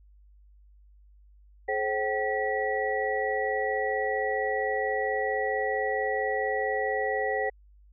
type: tone cluster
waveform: sine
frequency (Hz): 427.6 / 532 / 767 / 1940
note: A4 / C5 / G5 / B6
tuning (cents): -49 / +29 / -38 / -31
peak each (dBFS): -31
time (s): 1.68-7.5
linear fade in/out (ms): 10
effects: added 50 Hz sine -53 dBFS peak until 7.92 s